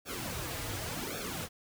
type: noise with flanger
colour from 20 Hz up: pink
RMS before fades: -38 dBFS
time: 0.05-1.49 s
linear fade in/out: 50 ms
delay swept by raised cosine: 0.99 to 5.39 ms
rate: 0.89 Hz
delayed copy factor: -0.8
effects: none